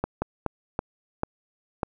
slowing click train, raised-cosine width 1 ms, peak -11 dBFS, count 6, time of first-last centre 0.04-1.832 s, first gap 180 ms, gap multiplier 1.35, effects none

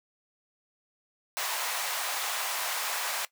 pink high-pass noise, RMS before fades -32 dBFS, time 1.37-3.25 s, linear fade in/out 0 ms, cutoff 710 Hz, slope 24 dB/octave, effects noise-tail reverb RT60 0.1 s tail -18 dB re dry

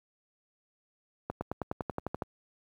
accelerating click train, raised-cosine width 1 ms, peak -18 dBFS, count 11, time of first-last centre 1.3-2.222 s, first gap 110 ms, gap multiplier 0.96, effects high-pass 60 Hz 12 dB/octave + 10-bit

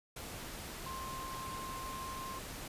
sine tone in noise, 1055 Hz, C6, 14 cents sharp, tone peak -42 dBFS, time 0.86-2.39 s, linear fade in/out 5 ms, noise pink, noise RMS -45 dBFS, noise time 0.16-2.68 s, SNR 0 dB, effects resampled to 32000 Hz

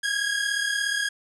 sawtooth tone pair together, 1626 / 1663 Hz, G#6 / G#6, -37 / +2 cents, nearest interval unison, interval 39 cents, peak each -23 dBFS, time 0.03-1.09 s, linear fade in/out 10 ms, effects resampled to 24000 Hz + 9-bit

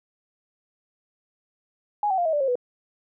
sine tone with pitch steps, 830.6 / 761.7 / 698.4 / 640.5 / 587.3 / 538.6 / 493.9 Hz, G#5 / G5 / F5 / E5 / D5 / C#5 / B4, 0 / -50 / 0 / -50 / 0 / -50 / 0 cents, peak -20 dBFS, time 2.03-2.555 s, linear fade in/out 2 ms, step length 75 ms, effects none

